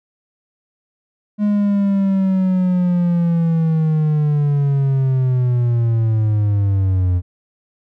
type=linear sweep; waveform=triangle; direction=down; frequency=209 to 88 Hz; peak=-11 dBFS; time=1.38-7.22 s; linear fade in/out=50 ms; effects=none